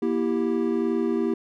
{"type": "chord", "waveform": "triangle", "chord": "E diminished", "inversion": "second", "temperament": "equal with one note detuned", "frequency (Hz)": [238.4, 329.6, 392], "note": ["Bb3", "E4", "G4"], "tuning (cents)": [39, 0, 0], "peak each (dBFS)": -24, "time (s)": [0.02, 1.34], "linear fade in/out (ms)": 5, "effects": []}